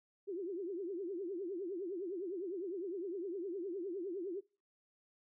sine tone with vibrato, 367.8 Hz, F#4, 10 cents flat, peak -38 dBFS, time 0.27-4.41 s, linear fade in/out 20 ms, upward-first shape triangle, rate 9.8 Hz, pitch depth 220 cents each way, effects noise-tail reverb RT60 0.4 s tail -26 dB re dry

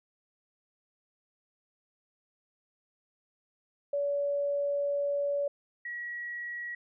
sine tone pair in turn, 570 / 1917.2 Hz, C#5 / A#6, +48 / +48 cents, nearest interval octave + major sixth, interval 2100 cents, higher second, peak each -27 / -35 dBFS, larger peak first, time 3.93-5.48 / 5.85-6.75 s, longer first, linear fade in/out 5 ms, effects none

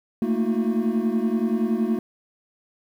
triangle tone cluster, 220.1 / 230.7 / 317.6 / 361.2 Hz, A3 / A#3 / D#4 / F#4, +1 / -18 / +36 / -42 cents, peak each -22 / -21 / -30 / -26 dBFS, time 0.22-1.99 s, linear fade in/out 2 ms, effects tanh soft clip ceiling -9 dBFS + 9-bit

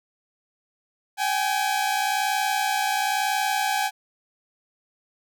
sawtooth tone pair together, 773 / 834 Hz, G5 / G#5, -24 / +7 cents, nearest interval minor second, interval 131 cents, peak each -21 dBFS, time 1.17-3.91 s, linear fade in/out 50 ms, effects none

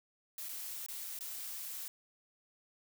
blue noise with dropouts, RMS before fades -43 dBFS, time 0.38-1.88 s, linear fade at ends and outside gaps 1 ms, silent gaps 0.487-0.491 / 0.863-0.885 / 1.189-1.208 s, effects none

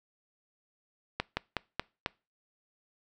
slowing click train, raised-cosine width 0.3 ms, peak -13 dBFS, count 5, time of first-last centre 1.2-2.061 s, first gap 170 ms, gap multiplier 1.16, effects noise-tail reverb RT60 0.3 s tail -24 dB re dry

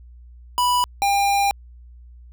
square tone pair in turn, 985 / 800.8 Hz, B5 / G5, -5 / +37 cents, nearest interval major third, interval 358 cents, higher first, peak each -17 dBFS, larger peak neither, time 0.58-0.84 / 1.02-1.51 s, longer second, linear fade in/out 0 ms, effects added 60 Hz sine -41 dBFS peak until 2.32 s

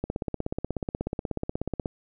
click train, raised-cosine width 2 ms, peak -15 dBFS, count 31, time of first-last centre 0.04-1.858 s, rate 16.5 Hz, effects none

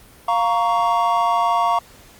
triangle chord, Bb minor, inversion second, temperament just, 699.2 / 932.3 / 1118.8 Hz, F5 / Bb5 / Db6, +2 / 0 / +16 cents, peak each -18 dBFS, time 0.28-1.79 s, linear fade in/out 5 ms, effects pink hiss -47 dBFS RMS until 2.19 s + Opus 32 kbps

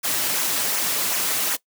white noise with flanger, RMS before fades -23 dBFS, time 0.03-1.57 s, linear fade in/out 20 ms, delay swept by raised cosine 0.22 to 5.72 ms, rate 2.7 Hz, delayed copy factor -0.55, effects noise-tail reverb RT60 0.1 s tail -20 dB re dry + high-pass 150 Hz 12 dB/octave

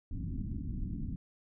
pink low-pass noise, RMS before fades -37 dBFS, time 0.11-1.16 s, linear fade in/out 2 ms, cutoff 280 Hz, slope 48 dB/octave, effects none

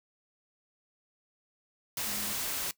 sine tone in noise, 207.7 Hz, G#3, in tune, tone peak -45 dBFS, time 2.07-2.33 s, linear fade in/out 2 ms, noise white, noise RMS -34 dBFS, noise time 1.97-2.71 s, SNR -14 dB, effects noise-tail reverb RT60 0.1 s tail -19 dB re dry

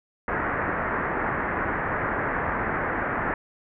white low-pass noise, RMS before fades -27 dBFS, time 0.28-3.34 s, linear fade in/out 2 ms, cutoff 1900 Hz, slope 48 dB/octave, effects none

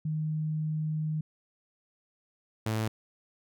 sine / sawtooth tone pair in turn, 155.1 / 109.87 Hz, D#3 / A2, -5 / -2 cents, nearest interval tritone, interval 597 cents, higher first, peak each -28 / -24 dBFS, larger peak second, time 0.05-1.21 / 2.66-2.88 s, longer first, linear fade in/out 5 ms, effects none

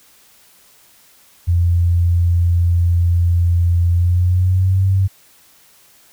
sine tone with pitch glide, 86.4 to 95.87 Hz, F2 to G2, -18 to -38 cents, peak -11 dBFS, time 1.47-5.08 s, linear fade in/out 20 ms, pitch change +180 cents, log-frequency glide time 3.92-4.86 s, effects white hiss -50 dBFS RMS until 6.12 s

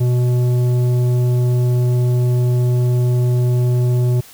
sine tone with tanh clipping, 123.47 Hz, B2, in tune, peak -14 dBFS, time 0-4.21 s, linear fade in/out 10 ms, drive 10 dB, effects white hiss -42 dBFS RMS until 4.33 s

